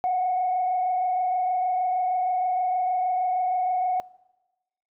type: tone with frequency modulation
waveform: sine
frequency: 734 Hz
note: F#5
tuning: 14 cents flat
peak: -20 dBFS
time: 0.04-4 s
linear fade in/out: 0 ms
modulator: 26.4 Hz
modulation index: 0.6
effects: noise-tail reverb RT60 1.0 s tail -23 dB re dry + tanh soft clip ceiling -17 dBFS